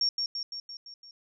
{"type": "tone with echo", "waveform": "sine", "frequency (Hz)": 5520, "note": "F8", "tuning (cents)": -21, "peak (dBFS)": -23, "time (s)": [0.01, 0.09], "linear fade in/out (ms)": 2, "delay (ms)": 170, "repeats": 6, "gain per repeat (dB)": -4, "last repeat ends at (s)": 1.11, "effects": []}